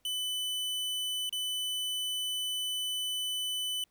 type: tone with dropouts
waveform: 45% pulse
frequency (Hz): 3000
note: F#7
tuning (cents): +23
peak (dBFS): -31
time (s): 0.05-3.84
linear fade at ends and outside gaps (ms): 2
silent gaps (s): 1.294-1.326
effects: pink hiss -73 dBFS RMS until 3.9 s